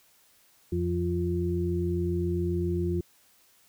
harmonic tone, 87.31 Hz, F2, in tune, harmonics 1 / 2 / 4, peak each -29 / -31 / -29 dBFS, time 0.72-3.01 s, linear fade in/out 5 ms, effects white hiss -62 dBFS RMS until 3.68 s

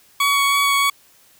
20% pulse tone with vibrato, 1123 Hz, C#6, 22 cents sharp, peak -10 dBFS, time 0.2-0.9 s, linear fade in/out 5 ms, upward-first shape sine, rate 3.1 Hz, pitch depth 10 cents each way, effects white hiss -53 dBFS RMS until 1.39 s

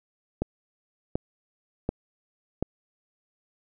click train, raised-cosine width 2 ms, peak -12 dBFS, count 4, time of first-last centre 0.42-2.626 s, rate 1.36 Hz, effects none

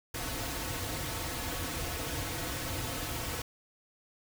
pink noise with comb filter, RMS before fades -36 dBFS, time 0.14-3.42 s, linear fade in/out 5 ms, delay 5 ms, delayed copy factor -0.75, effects none

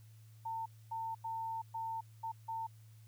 sine tone bursts at uneven times, 900 Hz, A5, 39 cents sharp, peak -37 dBFS, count 6, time 0.45-0.66 / 0.91-1.15 / 1.24-1.62 / 1.74-2.01 / 2.23-2.32 / 2.48-2.67 s, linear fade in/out 10 ms, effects added 110 Hz sine -55 dBFS peak until 3.07 s + white hiss -70 dBFS RMS until 3.07 s

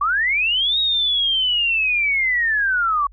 sine linear two-way sweep, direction up then down, 1108.7 to 3800 to 1108.7 Hz, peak -16 dBFS, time 0.01-3.07 s, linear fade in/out 5 ms, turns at 0.79 s, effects added 47 Hz sine -42 dBFS peak until 3.12 s

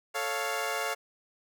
15% pulse chord, A augmented, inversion none, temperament equal, 440 / 554.4 / 698.5 Hz, A4 / C#5 / E#5, 0 / 0 / 0 cents, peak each -29 / -28 / -27 dBFS, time 0.14-0.95 s, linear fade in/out 20 ms, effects none

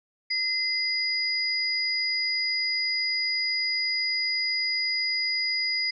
sine tone pair together, 2062 / 4904 Hz, C7 / D#8, -26 / -26 cents, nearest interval octave + minor third, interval 1500 cents, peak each -28 / -26 dBFS, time 0.3-5.91 s, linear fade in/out 10 ms, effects none

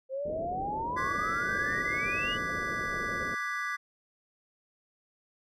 sine exponential sweep, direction up, 518 to 3001 Hz, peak -31 dBFS, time 0.09-2.38 s, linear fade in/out 50 ms
white low-pass noise, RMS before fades -40 dBFS, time 0.25-3.35 s, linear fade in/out 10 ms, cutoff 600 Hz, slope 48 dB/octave
triangle chord, G# half-diminished seventh, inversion second, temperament equal, 1174.7 / 1480 / 1661.2 / 1975.5 Hz, D6 / F#6 / G#6 / B6, 0 / 0 / 0 / 0 cents, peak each -34 / -38 / -35 / -34 dBFS, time 0.96-3.77 s, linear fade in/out 20 ms
effects none

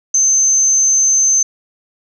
sine tone, 6230 Hz, G8, 12 cents flat, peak -9 dBFS, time 0.14-1.43 s, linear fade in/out 5 ms, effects none

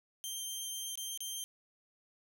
15% pulse tone with dropouts, 3152 Hz, G7, 9 cents sharp, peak -31 dBFS, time 0.24-1.44 s, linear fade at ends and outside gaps 0 ms, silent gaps 0.955-0.975 / 1.175-1.205 s, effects none

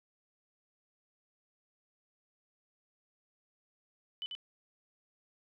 sine tone with echo, 3000 Hz, F#7, 23 cents sharp, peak -36 dBFS, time 4.22-4.26 s, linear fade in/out 0 ms, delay 91 ms, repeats 1, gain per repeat -3 dB, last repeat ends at 4.351 s, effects none

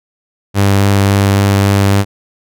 sawtooth tone with vibrato, 99.4 Hz, G2, 25 cents sharp, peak -4 dBFS, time 0.54-2.05 s, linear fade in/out 50 ms, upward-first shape sine, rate 3.6 Hz, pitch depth 9 cents each way, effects none

